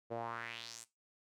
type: tone with band-pass filter sweep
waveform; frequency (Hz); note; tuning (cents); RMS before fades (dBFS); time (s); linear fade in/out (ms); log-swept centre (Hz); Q
sawtooth; 115.9; A#2; -10; -44; 0.1-0.85; 20; 490 to 8900; 3
effects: noise-tail reverb RT60 0.2 s tail -17 dB re dry